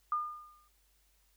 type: tone with exponential decay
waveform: sine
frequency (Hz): 1212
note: D#6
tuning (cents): -46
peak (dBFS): -27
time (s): 0.12-0.68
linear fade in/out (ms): 2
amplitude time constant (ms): 120
effects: added 50 Hz sine -70 dBFS peak until 1.36 s + white hiss -72 dBFS RMS until 1.36 s